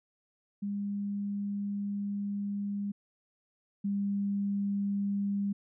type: tone pair in turn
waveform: sine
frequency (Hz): 202.1 / 200.5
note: G#3 / G3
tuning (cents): -47 / +39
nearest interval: unison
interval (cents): 14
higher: first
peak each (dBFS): -31 / -28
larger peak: second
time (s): 0.62-2.92 / 3.84-5.53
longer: first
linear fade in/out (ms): 10
effects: none